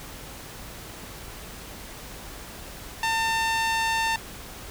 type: tone with band-pass filter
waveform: sawtooth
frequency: 900 Hz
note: A5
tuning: 39 cents sharp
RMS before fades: -25 dBFS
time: 3.03-4.16 s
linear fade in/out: 2 ms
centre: 2400 Hz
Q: 0.55
effects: added 50 Hz sine -48 dBFS peak until 4.7 s + pink hiss -41 dBFS RMS until 4.7 s

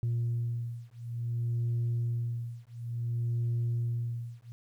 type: beating tone pair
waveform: sine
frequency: 117.8 / 118.37 Hz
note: A#2 / A#2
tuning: +19 / +27 cents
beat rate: 0.57 Hz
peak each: -31 dBFS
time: 0.03-4.52 s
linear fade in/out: 0 ms
effects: tanh soft clip ceiling -25 dBFS + 11-bit

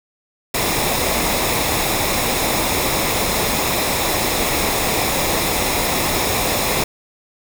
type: noise with comb filter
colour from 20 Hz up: pink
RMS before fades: -19 dBFS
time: 0.54-6.84 s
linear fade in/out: 5 ms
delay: 0.66 ms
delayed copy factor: -0.5
effects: none

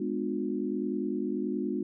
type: chord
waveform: sine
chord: G# diminished seventh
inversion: none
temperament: just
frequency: 207.7 / 249.2 / 299 / 358.8 Hz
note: G#3 / B3 / D4 / F4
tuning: 0 / +16 / +31 / +47 cents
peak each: -34 dBFS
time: 0-1.83 s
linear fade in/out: 5 ms
effects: none

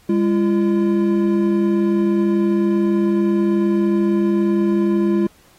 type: tone pair together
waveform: triangle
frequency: 202.7 / 340.9 Hz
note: G#3 / F4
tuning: -42 / -42 cents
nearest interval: major sixth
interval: 900 cents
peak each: -15 dBFS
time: 0.09-5.27 s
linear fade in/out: 5 ms
effects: pink hiss -53 dBFS RMS until 5.58 s + AAC 48 kbps

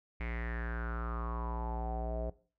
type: tone with low-pass filter sweep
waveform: square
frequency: 58.27 Hz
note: A#1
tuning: in tune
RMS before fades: -37 dBFS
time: 0.2-2.3 s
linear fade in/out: 5 ms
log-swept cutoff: 2200 to 600 Hz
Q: 7.2
effects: noise-tail reverb RT60 0.4 s tail -19 dB re dry

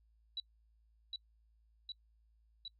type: tone with echo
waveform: sine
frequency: 3931 Hz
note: B7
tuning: 9 cents flat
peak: -37 dBFS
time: 0.37-0.4 s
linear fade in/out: 2 ms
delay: 760 ms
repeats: 3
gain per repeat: -2 dB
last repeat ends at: 2.68 s
effects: noise-tail reverb RT60 0.1 s tail -26 dB re dry + added 55 Hz sine -67 dBFS peak until 2.79 s

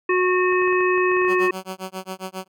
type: harmonic tone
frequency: 365.2 Hz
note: F#4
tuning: 23 cents flat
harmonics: 1 / 3 / 5 / 7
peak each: -18 / -23 / -25 / -26 dBFS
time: 0.09-1.51 s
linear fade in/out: 5 ms
type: clicks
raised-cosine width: 0.5 ms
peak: -22 dBFS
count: 11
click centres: 0.525 / 0.621 / 0.677 / 0.726 / 0.807 / 0.978 / 1.116 / 1.168 / 1.218 / 1.249 / 1.282 s
type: tone with tremolo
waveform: 10% pulse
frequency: 188.1 Hz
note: F#3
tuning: 29 cents sharp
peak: -19 dBFS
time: 1.27-2.48 s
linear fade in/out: 50 ms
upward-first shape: sine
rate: 7.4 Hz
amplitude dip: 100%
effects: none

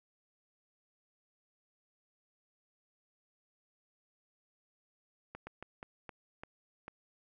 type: slowing click train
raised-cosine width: 0.5 ms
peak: -29 dBFS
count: 7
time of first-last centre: 5.35-6.881 s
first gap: 120 ms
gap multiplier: 1.3
effects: none

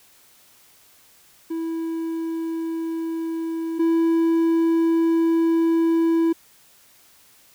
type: tone pair in turn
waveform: triangle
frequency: 327.8 / 330.1 Hz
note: E4 / E4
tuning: -10 / +2 cents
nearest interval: unison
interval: 12 cents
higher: second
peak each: -22 / -14 dBFS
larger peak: second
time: 1.5-3.79 / 3.79-6.33 s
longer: second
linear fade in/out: 10 ms
effects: white hiss -54 dBFS RMS until 7.54 s

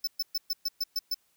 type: tone bursts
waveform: square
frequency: 5274 Hz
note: E8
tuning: in tune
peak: -27 dBFS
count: 8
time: 0.04-1.144 s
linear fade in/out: 5 ms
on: 33 ms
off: 120 ms
effects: white hiss -70 dBFS RMS until 1.36 s

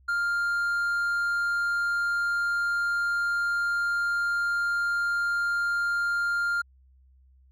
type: tone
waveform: triangle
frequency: 1400 Hz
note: F6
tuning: 4 cents sharp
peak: -22 dBFS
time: 0.08-6.62 s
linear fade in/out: 10 ms
effects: added 65 Hz sine -55 dBFS peak until 7.51 s

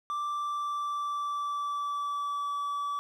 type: tone with pitch glide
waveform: triangle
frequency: 1174.7 to 1149.9 Hz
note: D6 to D6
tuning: 0 to -37 cents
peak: -28 dBFS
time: 0.1-2.99 s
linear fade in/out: 0 ms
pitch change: -37 cents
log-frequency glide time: 0.27-2.53 s
effects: none

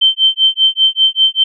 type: tone with tremolo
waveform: sine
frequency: 3110 Hz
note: G7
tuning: 14 cents flat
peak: -5 dBFS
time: 0.01-1.44 s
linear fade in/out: 10 ms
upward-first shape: sine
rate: 5.1 Hz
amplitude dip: 100%
effects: none

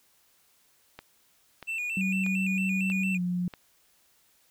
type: click train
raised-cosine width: 0.3 ms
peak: -25 dBFS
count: 5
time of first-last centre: 0.99-3.538 s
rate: 1.57 Hz
type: tone with vibrato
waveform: triangle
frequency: 2560 Hz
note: D#7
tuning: 49 cents sharp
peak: -28 dBFS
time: 1.67-3.18 s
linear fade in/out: 20 ms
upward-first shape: square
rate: 4.4 Hz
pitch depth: 76 cents each way
type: tone with pitch glide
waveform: sine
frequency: 190 to 178.3 Hz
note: F#3 to F3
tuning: +46 to +36 cents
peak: -26 dBFS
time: 1.97-3.48 s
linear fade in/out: 2 ms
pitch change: -110 cents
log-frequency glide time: 3.11-3.2 s
effects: white hiss -65 dBFS RMS until 4.5 s

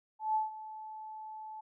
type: tone with ADSR envelope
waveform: sine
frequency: 868 Hz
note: A5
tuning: 24 cents flat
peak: -26 dBFS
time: 0.19-1.61 s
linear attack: 160 ms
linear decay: 150 ms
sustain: -16 dB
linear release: 10 ms
effects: none

